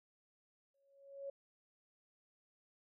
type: tone with exponential growth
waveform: sine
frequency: 554.4 Hz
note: C#5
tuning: in tune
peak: -40 dBFS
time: 0.74-1.3 s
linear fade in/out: 5 ms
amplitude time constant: 120 ms
effects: none